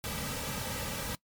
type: noise with comb filter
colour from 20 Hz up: pink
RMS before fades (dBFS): -36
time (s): 0.04-1.15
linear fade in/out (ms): 0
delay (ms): 2.8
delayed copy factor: -0.7
effects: noise-tail reverb RT60 0.1 s tail -22 dB re dry + MP3 96 kbps